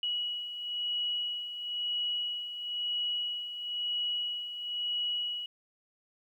sine beating tone pair, 2920 / 2921 Hz, F#7 / F#7, -24 / -23 cents, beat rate 1 Hz, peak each -39 / -32 dBFS, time 0.03-5.46 s, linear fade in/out 2 ms, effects 11-bit

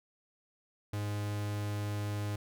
45% pulse tone, 103.6 Hz, G#2, 4 cents flat, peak -33 dBFS, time 0.93-2.36 s, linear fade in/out 5 ms, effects none

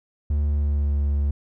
triangle tone with pitch glide, 73.4 to 71.56 Hz, D2 to D2, 0 to -44 cents, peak -17 dBFS, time 0.3-1.31 s, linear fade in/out 5 ms, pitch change -44 cents, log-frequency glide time 0.43-0.99 s, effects none

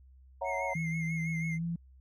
sine chord, F# dominant seventh, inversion second, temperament equal, 554.4 / 659.3 / 740 / 932.3 Hz, C#5 / E5 / F#5 / A#5, 0 / 0 / 0 / 0 cents, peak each -36 / -39 / -38 / -36 dBFS, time 0.41-0.74 s, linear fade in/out 10 ms
triangle tone with vibrato, 2132 Hz, C7, 32 cents sharp, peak -35 dBFS, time 0.44-1.59 s, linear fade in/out 50 ms, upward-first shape sine, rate 6.1 Hz, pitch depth 47 cents each way
sine tone with pitch glide, 162.7 to 169.02 Hz, E3 to E3, -22 to +44 cents, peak -31 dBFS, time 0.75-1.76 s, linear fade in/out 5 ms, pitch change +66 cents, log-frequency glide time 1.58-1.64 s
effects added 65 Hz sine -54 dBFS peak until 2 s

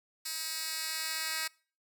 10% pulse tone with high-pass filter sweep, 318.6 Hz, D#4, 41 cents sharp, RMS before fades -36 dBFS, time 0.25-1.48 s, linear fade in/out 10 ms, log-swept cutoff 4600 to 2400 Hz, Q 0.81, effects noise-tail reverb RT60 0.4 s tail -24 dB re dry

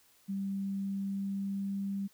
sine tone with pitch glide, 196 to 197.48 Hz, G3 to G3, 0 to +13 cents, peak -32 dBFS, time 0.28-2.08 s, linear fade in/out 20 ms, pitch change +13 cents, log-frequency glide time 0.53-1.92 s, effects white hiss -65 dBFS RMS until 2.13 s

